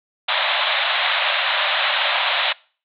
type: band-pass noise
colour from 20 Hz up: white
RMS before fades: -20 dBFS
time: 0.28-2.53 s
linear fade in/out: 10 ms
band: 560 to 3900 Hz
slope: 96 dB/octave
effects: noise-tail reverb RT60 0.4 s tail -23 dB re dry